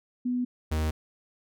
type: tone pair in turn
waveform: sine / 45% pulse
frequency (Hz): 247.5 / 78.1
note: B3 / D#2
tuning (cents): +4 / +7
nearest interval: octave + minor sixth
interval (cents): 1997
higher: first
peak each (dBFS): -25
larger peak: neither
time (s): 0.25-0.45 / 0.71-0.91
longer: neither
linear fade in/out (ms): 10
effects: none